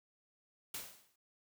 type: noise with exponential decay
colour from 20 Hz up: white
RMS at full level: -40 dBFS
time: 0.74-1.16 s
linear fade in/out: 5 ms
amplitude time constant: 91 ms
effects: noise-tail reverb RT60 0.1 s tail -26 dB re dry